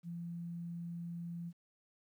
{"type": "tone", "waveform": "sine", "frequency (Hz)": 170.8, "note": "F3", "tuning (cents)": -38, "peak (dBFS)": -40, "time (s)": [0.03, 1.53], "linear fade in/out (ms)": 50, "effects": ["12-bit"]}